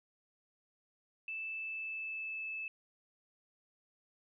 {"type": "tone with pitch glide", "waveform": "sine", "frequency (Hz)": [2637, 2617], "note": ["E7", "E7"], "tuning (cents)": [0, -13], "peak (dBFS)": -38, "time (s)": [1.28, 2.68], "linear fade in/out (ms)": 2, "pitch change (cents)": -13, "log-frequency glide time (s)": [1.46, 2.46], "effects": []}